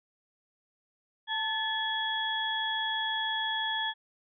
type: tone cluster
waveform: sine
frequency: 887 / 1733 / 3342 Hz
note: A5 / A6 / G#7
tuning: +14 / -27 / +10 cents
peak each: -34 / -33 / -32 dBFS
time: 1.27-3.94 s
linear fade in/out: 50 ms
effects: none